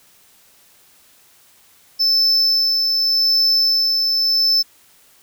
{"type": "tone with tremolo", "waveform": "triangle", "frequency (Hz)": 5274, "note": "E8", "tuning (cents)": 0, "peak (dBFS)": -11, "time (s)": [1.99, 4.63], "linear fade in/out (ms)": 20, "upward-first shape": "sine", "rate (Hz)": 0.85, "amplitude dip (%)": 30, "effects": ["white hiss -52 dBFS RMS until 5.22 s"]}